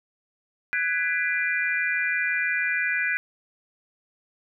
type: chord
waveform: sine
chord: G# half-diminished seventh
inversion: third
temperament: just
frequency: 1495.1 / 1661.2 / 1993.5 / 2392 Hz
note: F#6 / G#6 / B6 / D7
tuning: +18 / 0 / +16 / +31 cents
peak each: -28 / -28 / -28 / -28 dBFS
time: 0.73-3.17 s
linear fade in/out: 0 ms
effects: none